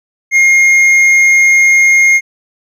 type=tone with hard clipping; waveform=sine; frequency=2135 Hz; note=C7; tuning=34 cents sharp; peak=-6 dBFS; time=0.31-2.21 s; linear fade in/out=50 ms; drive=5 dB; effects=none